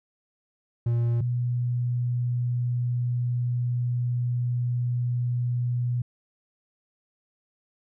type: tone pair in turn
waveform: triangle / sine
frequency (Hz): 118.2 / 122.16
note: A#2 / B2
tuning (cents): +24 / -18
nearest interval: minor second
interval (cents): 58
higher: second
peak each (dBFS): -19 / -23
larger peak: first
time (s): 0.86-1.21 / 1.21-6.02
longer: second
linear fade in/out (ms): 5
effects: none